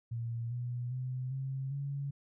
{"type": "tone with pitch steps", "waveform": "sine", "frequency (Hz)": [116.54, 122.05, 127.82, 133.87, 140.2], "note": ["A#2", "B2", "C3", "C3", "C#3"], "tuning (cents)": [0, -20, -40, 40, 20], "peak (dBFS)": -34, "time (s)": [0.11, 2.11], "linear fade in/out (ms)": 10, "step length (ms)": 400, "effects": []}